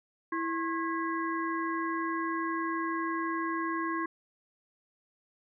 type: harmonic tone with a mistuned harmonic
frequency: 329.6 Hz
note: E4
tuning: in tune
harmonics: 1 / 3 / 5 / 6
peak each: -33 / -33 / -38 / -42 dBFS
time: 0.32-4.06 s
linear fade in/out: 5 ms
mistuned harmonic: 3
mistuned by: +150 cents
effects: none